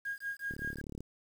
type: tone with tremolo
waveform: sine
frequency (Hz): 1629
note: G#6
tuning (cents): -34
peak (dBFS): -33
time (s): 0.05-0.81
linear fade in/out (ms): 5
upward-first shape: sine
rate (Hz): 5.3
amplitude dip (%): 95
type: click train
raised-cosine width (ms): 3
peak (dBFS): -30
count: 19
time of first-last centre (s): 0.51-1.006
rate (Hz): 36.3
effects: 9-bit